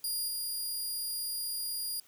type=tone with level steps; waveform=15% pulse; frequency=4833 Hz; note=D8; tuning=49 cents sharp; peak=-25 / -27 dBFS; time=0.04-2 s; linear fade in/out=2 ms; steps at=0.28 s; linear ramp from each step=2 ms; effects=white hiss -62 dBFS RMS until 2.07 s